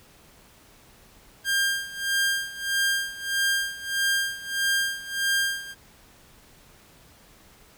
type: tone with tremolo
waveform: sawtooth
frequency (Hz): 1600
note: G6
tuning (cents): +35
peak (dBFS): -17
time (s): 1.44-5.75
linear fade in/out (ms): 50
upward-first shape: sine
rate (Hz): 1.6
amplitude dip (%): 85
effects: pink hiss -54 dBFS RMS until 7.77 s